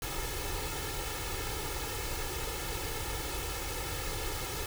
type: noise with comb filter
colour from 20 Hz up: pink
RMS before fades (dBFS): -36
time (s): 0.02-4.66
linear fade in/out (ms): 2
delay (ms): 2.3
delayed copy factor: +0.85
effects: none